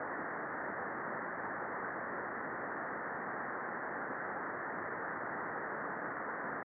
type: low-pass noise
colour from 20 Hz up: white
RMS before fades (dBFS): -40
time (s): 0-6.63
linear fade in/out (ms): 2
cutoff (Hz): 1900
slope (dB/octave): 96
effects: high-pass 200 Hz 12 dB/octave